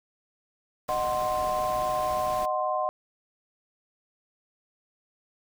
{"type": "noise", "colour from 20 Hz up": "pink", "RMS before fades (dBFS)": -40, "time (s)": [0.88, 2.46], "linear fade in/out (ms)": 10}
{"type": "chord", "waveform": "sine", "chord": "C diminished", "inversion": "first", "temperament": "equal with one note detuned", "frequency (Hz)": [616.5, 740, 1046.5], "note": ["Eb5", "Gb5", "C6"], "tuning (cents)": [-16, 0, 0], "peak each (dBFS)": -29, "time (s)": [0.89, 2.89], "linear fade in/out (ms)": 0}
{"effects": []}